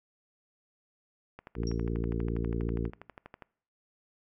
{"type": "click train", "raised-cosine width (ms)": 0.5, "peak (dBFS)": -29, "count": 26, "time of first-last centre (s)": [1.39, 3.423], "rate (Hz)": 12.3}
{"type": "harmonic tone", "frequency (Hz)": 57.2, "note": "A#1", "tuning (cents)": -32, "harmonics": [1, 2, 3, 4, 5, 6, 7, 8], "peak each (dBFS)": [-33, -36, -38, -39, -40, -41, -41, -42], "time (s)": [1.55, 2.91], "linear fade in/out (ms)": 50}
{"type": "tone with exponential decay", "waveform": "sine", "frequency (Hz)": 5588, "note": "F8", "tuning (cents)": 0, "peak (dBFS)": -37, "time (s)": [1.67, 1.8], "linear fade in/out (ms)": 1, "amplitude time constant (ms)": 28}
{"effects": ["noise-tail reverb RT60 0.6 s tail -24 dB re dry"]}